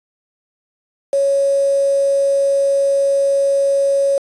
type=tone with quantisation; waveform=sine; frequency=554.4 Hz; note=C#5; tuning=in tune; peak=-12 dBFS; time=1.13-4.18 s; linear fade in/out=2 ms; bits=5; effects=resampled to 22050 Hz